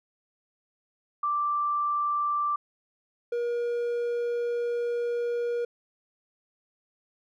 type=tone pair in turn; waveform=sine / triangle; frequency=1174.7 / 476.5 Hz; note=D6 / A#4; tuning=0 / +38 cents; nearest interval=octave + major third; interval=1562 cents; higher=first; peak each=-24 dBFS; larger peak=neither; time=1.23-2.56 / 3.32-5.65 s; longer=second; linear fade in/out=5 ms; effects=none